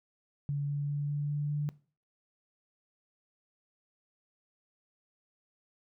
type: tone with pitch steps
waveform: sine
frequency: 143.1 / 143.93 / 144.76 / 145.6 / 146.44 / 147.29 Hz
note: D3 / D3 / D3 / D3 / D3 / D3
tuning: -45 / -35 / -25 / -15 / -5 / +5 cents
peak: -29 dBFS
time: 0.49-1.69 s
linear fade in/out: 0 ms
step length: 200 ms
effects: noise-tail reverb RT60 0.4 s tail -20 dB re dry